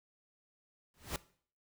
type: noise with exponential growth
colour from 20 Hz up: pink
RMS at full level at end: -34 dBFS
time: 0.94-1.16 s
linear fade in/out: 1 ms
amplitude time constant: 46 ms
effects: noise-tail reverb RT60 0.5 s tail -19 dB re dry